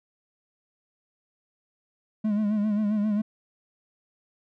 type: tone with vibrato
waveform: triangle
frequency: 210.2 Hz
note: G#3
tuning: 21 cents sharp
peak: -20 dBFS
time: 2.24-3.22 s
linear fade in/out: 10 ms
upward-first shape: sine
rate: 7.5 Hz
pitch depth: 59 cents each way
effects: none